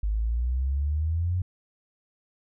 sine exponential sweep, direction up, 50.7 to 92.5 Hz, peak -23 dBFS, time 0.03-1.42 s, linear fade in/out 5 ms, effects none

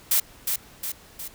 blue noise with echo, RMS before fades -20 dBFS, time 0.11-0.2 s, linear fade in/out 5 ms, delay 360 ms, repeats 3, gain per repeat -5 dB, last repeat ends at 1.28 s, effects pink hiss -50 dBFS RMS until 1.34 s

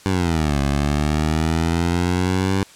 15% pulse exponential two-way sweep, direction down then up, 97.5 to 69.3 to 97.5 Hz, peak -11 dBFS, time 0.06-2.63 s, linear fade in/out 0 ms, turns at 0.6 s, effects white hiss -46 dBFS RMS until 2.75 s + low-pass 9000 Hz 12 dB/octave

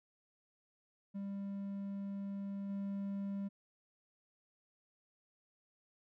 triangle tone with level steps, 198.3 Hz, G3, 20 cents sharp, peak -37 / -35 dBFS, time 1.14-3.49 s, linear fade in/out 20 ms, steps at 2.69 s, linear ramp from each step 10 ms, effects none

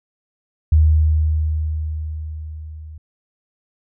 sine tone with level ramp, 77.7 Hz, D#2, 2 cents flat, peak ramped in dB -8 to -33 dBFS, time 0.72-2.98 s, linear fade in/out 5 ms, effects none

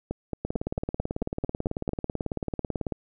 two click trains, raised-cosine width 2 ms, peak -15 / -16 dBFS, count 46 / 9, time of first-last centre 0.45-2.923 / 0.11-1.892 s, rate 18.2 / 4.49 Hz, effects none

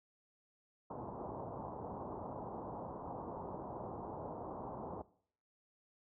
white low-pass noise, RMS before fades -45 dBFS, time 0.9-5.02 s, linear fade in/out 5 ms, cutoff 1000 Hz, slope 48 dB/octave, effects noise-tail reverb RT60 0.6 s tail -20 dB re dry + high-pass 60 Hz 12 dB/octave

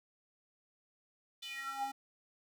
square tone with high-pass filter sweep, 271.9 Hz, C#4, 33 cents flat, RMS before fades -41 dBFS, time 1.42-1.92 s, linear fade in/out 10 ms, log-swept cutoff 3500 to 570 Hz, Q 6.2, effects none

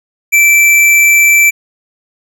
square tone, 2332 Hz, D7, 13 cents flat, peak -5 dBFS, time 0.32-1.51 s, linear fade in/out 20 ms, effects none

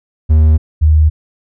triangle / sine tone pair in turn, 77.78 / 77.29 Hz, D#2 / D#2, 0 / -11 cents, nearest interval unison, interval 11 cents, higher first, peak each -3 / -5 dBFS, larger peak first, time 0.29-0.58 / 0.81-1.1 s, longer neither, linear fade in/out 20 ms, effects none

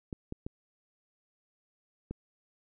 clicks, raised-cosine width 3 ms, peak -24 dBFS, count 4, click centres 0.128 / 0.324 / 0.465 / 2.11 s, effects none

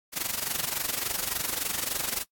white noise with amplitude modulation, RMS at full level -27 dBFS, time 0.12-2.25 s, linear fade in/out 50 ms, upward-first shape sine, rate 23.5 Hz, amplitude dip 80%, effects noise-tail reverb RT60 0.1 s tail -22 dB re dry + AAC 64 kbps

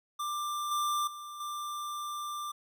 square tone with level steps, 1185 Hz, D6, 15 cents sharp, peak -33 / -29 / -42 / -36 dBFS, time 0.19-2.52 s, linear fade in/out 10 ms, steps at 0.71 / 1.07 / 1.4 s, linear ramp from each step 5 ms, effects none

